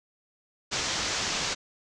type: low-pass noise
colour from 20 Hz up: white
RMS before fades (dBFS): -30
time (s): 0.71-1.55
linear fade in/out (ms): 20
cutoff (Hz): 6900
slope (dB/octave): 48
effects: none